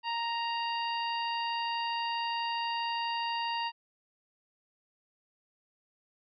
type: harmonic tone with a mistuned harmonic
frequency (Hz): 932.3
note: A#5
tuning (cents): 0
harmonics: 1 / 2 / 3 / 4 / 5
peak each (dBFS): -32 / -41 / -37 / -48 / -42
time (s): 0.03-3.72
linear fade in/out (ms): 50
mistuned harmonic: 4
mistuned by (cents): +22
effects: none

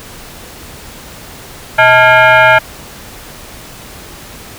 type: tone with frequency modulation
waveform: sine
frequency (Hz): 123.47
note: B2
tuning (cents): 0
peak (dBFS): -3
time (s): 1.78-2.59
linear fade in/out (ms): 10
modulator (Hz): 760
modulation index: 2.6
effects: pink hiss -32 dBFS RMS until 4.58 s

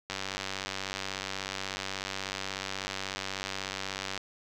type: click train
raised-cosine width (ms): 0.2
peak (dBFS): -16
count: 394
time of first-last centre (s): 0.1-4.177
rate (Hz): 96.4
effects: none

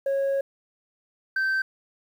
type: tone pair in turn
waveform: sine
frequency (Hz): 549 / 1552.8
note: C#5 / G6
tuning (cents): -17 / -17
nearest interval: octave + tritone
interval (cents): 1800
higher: second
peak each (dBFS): -19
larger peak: neither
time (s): 0.06-0.41 / 1.36-1.62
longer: first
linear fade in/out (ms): 5
effects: tanh soft clip ceiling -21 dBFS + 9-bit

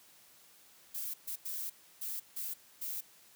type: noise bursts at uneven times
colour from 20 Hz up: violet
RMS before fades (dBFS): -39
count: 6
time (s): 0.94-1.14 / 1.27-1.36 / 1.45-1.7 / 2.01-2.2 / 2.36-2.54 / 2.81-3.01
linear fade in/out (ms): 10
effects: white hiss -61 dBFS RMS until 3.35 s + high-pass 80 Hz 12 dB/octave

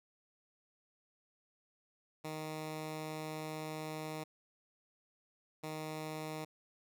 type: tone bursts at uneven times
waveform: 10% pulse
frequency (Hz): 155.8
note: D#3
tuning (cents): +3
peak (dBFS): -32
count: 2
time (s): 2.24-4.24 / 5.63-6.45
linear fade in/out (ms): 10
effects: none

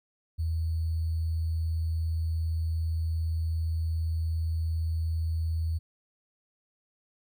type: tone with sample-and-hold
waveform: sine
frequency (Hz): 81.3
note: E2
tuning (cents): -23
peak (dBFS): -26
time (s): 0.38-5.79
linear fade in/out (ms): 20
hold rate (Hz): 4410
effects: none

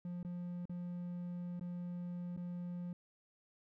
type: tone with dropouts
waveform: triangle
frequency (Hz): 176.2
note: F3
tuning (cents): +16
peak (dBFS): -38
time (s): 0.05-2.93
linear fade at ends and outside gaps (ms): 2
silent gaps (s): 0.23-0.248 / 0.655-0.695 / 1.596-1.61 / 2.365-2.374
effects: none

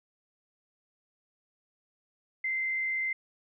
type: tone with frequency modulation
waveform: sine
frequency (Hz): 2077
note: C7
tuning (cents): -13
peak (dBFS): -28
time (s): 2.44-3.13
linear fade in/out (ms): 5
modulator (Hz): 54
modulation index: 0.39
effects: none

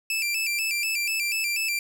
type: tone with vibrato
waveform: sawtooth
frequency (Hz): 2489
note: D#7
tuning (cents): 0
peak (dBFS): -21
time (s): 0.1-1.79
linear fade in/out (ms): 2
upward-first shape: square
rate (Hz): 4.1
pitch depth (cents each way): 90
effects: none

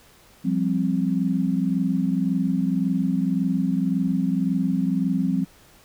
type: chord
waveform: sine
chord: F suspended second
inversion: none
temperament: just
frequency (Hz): 174.61 / 196.44 / 261.9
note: F3 / G3 / C4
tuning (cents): 0 / +4 / +2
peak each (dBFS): -24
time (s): 0.44-5.45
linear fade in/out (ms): 20
effects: pink hiss -53 dBFS RMS until 5.84 s

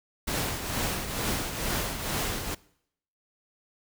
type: noise with tremolo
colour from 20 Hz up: pink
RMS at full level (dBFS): -28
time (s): 0.27-2.55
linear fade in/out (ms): 10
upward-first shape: triangle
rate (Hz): 2.2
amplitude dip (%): 60
effects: noise-tail reverb RT60 0.7 s tail -22 dB re dry

